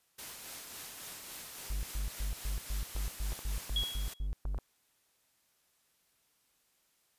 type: noise with tremolo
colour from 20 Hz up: white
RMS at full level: -44 dBFS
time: 0.18-4.14 s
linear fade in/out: 10 ms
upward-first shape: sine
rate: 3.6 Hz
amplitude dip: 30%
type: tone bursts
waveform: triangle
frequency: 49.15 Hz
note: G1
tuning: 5 cents sharp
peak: -30 dBFS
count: 12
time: 1.7-4.58 s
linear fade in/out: 0 ms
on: 130 ms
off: 120 ms
type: clicks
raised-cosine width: 1 ms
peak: -32 dBFS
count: 8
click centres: 2.964 / 3.321 / 3.391 / 3.695 / 3.837 / 4.454 / 4.546 / 4.587 s
type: tone with exponential decay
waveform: sine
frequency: 3322 Hz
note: G#7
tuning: in tune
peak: -28 dBFS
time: 3.76-4.27 s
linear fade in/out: 2 ms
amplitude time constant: 110 ms
effects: white hiss -73 dBFS RMS until 7.18 s + resampled to 32000 Hz